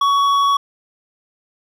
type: tone with hard clipping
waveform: triangle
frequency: 1122 Hz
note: C#6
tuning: 21 cents sharp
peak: -14 dBFS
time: 0.01-0.57 s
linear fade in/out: 5 ms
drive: 11 dB
effects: none